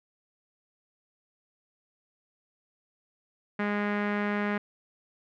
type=tone with low-pass filter; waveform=sawtooth; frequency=206.1 Hz; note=G#3; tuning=13 cents flat; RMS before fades=-29 dBFS; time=3.59-4.58 s; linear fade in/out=5 ms; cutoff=1900 Hz; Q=2.7; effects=none